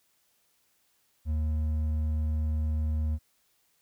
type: tone with hard clipping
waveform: triangle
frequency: 77.1 Hz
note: D#2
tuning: 15 cents flat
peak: -27 dBFS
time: 1.25-3.19 s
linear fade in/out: 50 ms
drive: 8 dB
effects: white hiss -70 dBFS RMS until 3.81 s